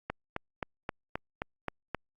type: click train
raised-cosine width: 0.5 ms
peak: -17 dBFS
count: 8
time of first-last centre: 0.1-1.947 s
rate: 3.79 Hz
effects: Opus 48 kbps